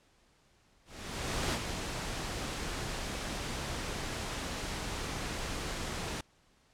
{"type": "noise with ADSR envelope", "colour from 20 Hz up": "pink", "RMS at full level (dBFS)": -31, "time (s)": [0.85, 6.21], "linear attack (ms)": 680, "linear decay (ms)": 48, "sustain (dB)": -6, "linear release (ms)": 5, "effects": ["pink hiss -67 dBFS RMS until 6.73 s", "low-pass 8000 Hz 12 dB/octave"]}